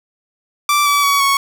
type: tone with pitch steps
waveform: sawtooth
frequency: 1170 / 1149.2 / 1128.8 / 1108.8 Hz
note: D6 / D6 / C#6 / C#6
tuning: -7 / -38 / +31 / 0 cents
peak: -8 dBFS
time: 0.69-1.37 s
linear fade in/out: 2 ms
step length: 170 ms
effects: none